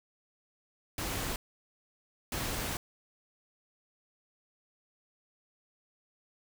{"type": "noise bursts at uneven times", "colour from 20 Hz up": "pink", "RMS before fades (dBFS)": -35, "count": 2, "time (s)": [[0.98, 1.36], [2.32, 2.77]], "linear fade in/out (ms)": 2, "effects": []}